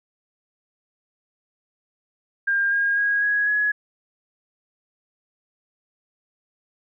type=tone with pitch steps; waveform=sine; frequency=1604 / 1623.6 / 1643.4 / 1663.4 / 1683.7 Hz; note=G6 / G#6 / G#6 / G#6 / G#6; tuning=+39 / -40 / -19 / +2 / +23 cents; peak=-18 dBFS; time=2.47-3.72 s; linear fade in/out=10 ms; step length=250 ms; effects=none

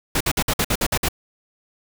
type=noise bursts; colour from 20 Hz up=pink; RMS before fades=-20 dBFS; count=9; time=0.15-1.086 s; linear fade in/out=5 ms; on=56 ms; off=54 ms; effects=none

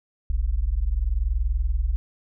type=tone pair together; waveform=sine; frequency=41.45 / 62.1 Hz; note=E1 / B1; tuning=+10 / +10 cents; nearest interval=perfect fifth; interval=700 cents; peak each=-23 dBFS; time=0.3-1.96 s; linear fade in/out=0 ms; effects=none

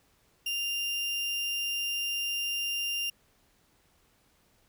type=tone; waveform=35% pulse; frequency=2794 Hz; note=F7; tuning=in tune; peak=-28 dBFS; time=0.46-3.1 s; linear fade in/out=5 ms; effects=pink hiss -67 dBFS RMS until 4.68 s

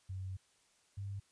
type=tone pair in turn; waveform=sine; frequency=94.3 / 99.27 Hz; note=F#2 / G2; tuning=+33 / +22 cents; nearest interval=minor second; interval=89 cents; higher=second; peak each=-39 / -39 dBFS; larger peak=neither; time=0.09-0.37 / 0.97-1.2 s; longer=first; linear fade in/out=10 ms; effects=white hiss -71 dBFS RMS until 1.31 s + resampled to 22050 Hz

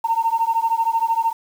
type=beating tone pair; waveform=sine; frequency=905 / 918 Hz; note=A5 / A#5; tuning=+48 / -27 cents; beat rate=13 Hz; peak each=-19 dBFS; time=0.04-1.33 s; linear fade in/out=10 ms; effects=tanh soft clip ceiling -10 dBFS + 7-bit

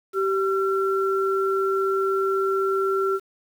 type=tone pair together; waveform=sine; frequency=387.5 / 1358 Hz; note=G4 / F6; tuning=-20 / -49 cents; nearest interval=octave + minor seventh; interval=2171 cents; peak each=-21 / -25 dBFS; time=0.13-3.2 s; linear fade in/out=50 ms; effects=8-bit

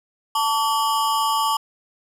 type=ring-modulated tone; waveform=square; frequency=1014 Hz; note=B5; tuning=45 cents sharp; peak=-16 dBFS; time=0.35-1.57 s; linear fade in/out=5 ms; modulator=128 Hz; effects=resampled to 32000 Hz + 8-bit

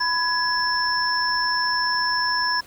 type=tone cluster; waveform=sine; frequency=994 / 1675 / 5340 Hz; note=B5 / G#6 / E8; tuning=+11 / +14 / +22 cents; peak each=-24 dBFS; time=0-2.61 s; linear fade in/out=10 ms; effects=pink hiss -48 dBFS RMS until 2.66 s

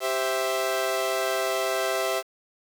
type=chord; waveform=sawtooth; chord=C major; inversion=second; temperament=equal; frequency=392 / 523.3 / 659.3 Hz; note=G4 / C5 / E5; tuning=0 / 0 / 0 cents; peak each=-26 / -26 / -23 dBFS; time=0-2.23 s; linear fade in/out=50 ms; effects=8-bit

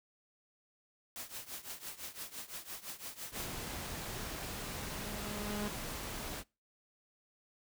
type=noise with tremolo; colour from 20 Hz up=white; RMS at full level=-42 dBFS; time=1.16-3.52 s; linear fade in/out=0 ms; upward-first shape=triangle; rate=5.9 Hz; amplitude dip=90%
type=noise; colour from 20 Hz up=pink; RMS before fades=-42 dBFS; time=3.31-6.44 s; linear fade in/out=50 ms
type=tone with exponential growth; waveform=sawtooth; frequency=207.7 Hz; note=G#3; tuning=in tune; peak=-32 dBFS; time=3.51-5.68 s; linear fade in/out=2 ms; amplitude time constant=470 ms
effects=noise-tail reverb RT60 0.3 s tail -25 dB re dry

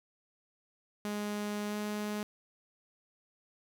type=tone with pitch glide; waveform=sawtooth; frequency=207.7 to 209.4 Hz; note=G#3 to G#3; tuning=0 to +15 cents; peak=-30 dBFS; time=1.05-2.23 s; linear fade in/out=0 ms; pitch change=+15 cents; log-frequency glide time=1.68-1.75 s; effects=10-bit

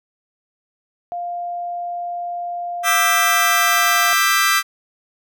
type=tone; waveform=sine; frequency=700 Hz; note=F5; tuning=4 cents sharp; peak=-23 dBFS; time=1.12-4.13 s; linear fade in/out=0 ms
type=chord; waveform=sawtooth; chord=E minor seventh; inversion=third; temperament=just; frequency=1186.7 / 1318.5 / 1582.2 / 1977.8 Hz; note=D6 / E6 / G6 / B6; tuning=+18 / 0 / +16 / +2 cents; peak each=-16 dBFS; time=2.83-4.63 s; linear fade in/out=50 ms
effects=none

